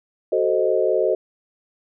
sine chord, F# diminished seventh, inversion none, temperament equal with one note detuned, 374.7 / 440 / 523.3 / 622.3 Hz, F#4 / A4 / C5 / Eb5, +22 / 0 / 0 / 0 cents, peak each -22 dBFS, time 0.32-1.15 s, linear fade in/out 5 ms, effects none

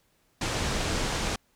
pink low-pass noise, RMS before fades -29 dBFS, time 0.41-1.36 s, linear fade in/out 5 ms, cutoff 8100 Hz, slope 24 dB/octave, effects pink hiss -68 dBFS RMS until 1.55 s

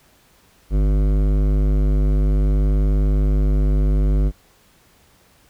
sine tone with hard clipping, 50.3 Hz, G1, 45 cents sharp, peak -16 dBFS, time 0.7-4.32 s, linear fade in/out 50 ms, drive 15 dB, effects pink hiss -55 dBFS RMS until 5.49 s

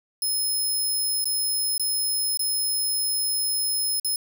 5% pulse tone with dropouts, 5160 Hz, E8, 38 cents flat, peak -17 dBFS, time 0.22-4.16 s, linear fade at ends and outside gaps 2 ms, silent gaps 1.243-1.255 / 1.779-1.796 / 2.373-2.393 / 3.998-4.046 s, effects 9-bit

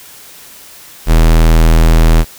square tone, 40.57 Hz, E1, 27 cents flat, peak -5 dBFS, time 1.06-2.25 s, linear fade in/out 50 ms, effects white hiss -36 dBFS RMS until 2.38 s

